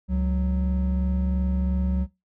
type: tone pair together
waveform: triangle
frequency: 69.3 / 185 Hz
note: C#2 / F#3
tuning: 0 / 0 cents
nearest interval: octave + perfect fourth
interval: 1700 cents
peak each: -21 / -22 dBFS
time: 0.08-2.07 s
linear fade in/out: 50 ms
effects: noise-tail reverb RT60 0.2 s tail -18 dB re dry + tanh soft clip ceiling -11 dBFS